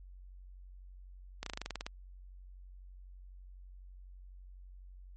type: slowing click train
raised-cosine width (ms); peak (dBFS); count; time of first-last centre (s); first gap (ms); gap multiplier
0.2; -21; 11; 1.43-1.865; 33; 1.06
effects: added 46 Hz sine -49 dBFS peak until 5.16 s + MP3 32 kbps